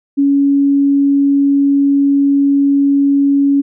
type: tone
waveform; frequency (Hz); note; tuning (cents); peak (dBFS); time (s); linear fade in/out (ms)
sine; 280; C#4; +18; -8; 0.17-3.62; 20
effects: none